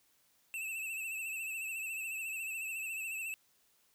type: tone with vibrato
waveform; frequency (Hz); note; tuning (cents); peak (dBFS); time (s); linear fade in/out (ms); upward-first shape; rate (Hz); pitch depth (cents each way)
square; 2637; E7; 0; -38; 0.54-3.34; 0; triangle; 14; 69
effects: white hiss -71 dBFS RMS until 3.94 s